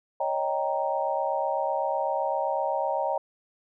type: chord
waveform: sine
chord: Eb dominant seventh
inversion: third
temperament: equal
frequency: 554.4 / 622.3 / 784 / 932.3 Hz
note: Db5 / Eb5 / G5 / Bb5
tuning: 0 / 0 / 0 / 0 cents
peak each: -30 dBFS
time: 0.2-3.18 s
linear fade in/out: 5 ms
effects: none